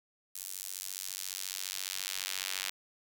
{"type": "tone with high-pass filter sweep", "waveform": "sawtooth", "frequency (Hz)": 94.5, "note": "F#2", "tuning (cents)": 37, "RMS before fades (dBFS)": -39, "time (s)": [0.35, 2.7], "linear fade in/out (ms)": 5, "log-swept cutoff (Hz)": [8200, 2600], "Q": 0.82, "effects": []}